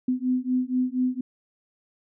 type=beating tone pair; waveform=sine; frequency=251.5 / 255.7 Hz; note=B3 / C4; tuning=+32 / -40 cents; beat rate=4.2 Hz; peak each=-25 dBFS; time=0.08-1.21 s; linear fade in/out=5 ms; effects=none